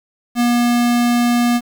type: tone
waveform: square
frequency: 240 Hz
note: B3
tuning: 49 cents flat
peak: -13 dBFS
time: 0.35-1.61 s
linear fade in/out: 50 ms
effects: 7-bit